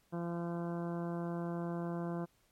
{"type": "harmonic tone", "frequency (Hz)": 171.2, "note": "F3", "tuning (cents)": -34, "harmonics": [1, 2, 3, 4, 5, 6, 7, 8, 9], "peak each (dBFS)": [-37, -41, -46, -46, -53, -50, -56, -57, -57], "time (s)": [0.12, 2.26], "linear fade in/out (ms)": 20, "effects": ["pink hiss -72 dBFS RMS until 2.51 s", "MP3 64 kbps"]}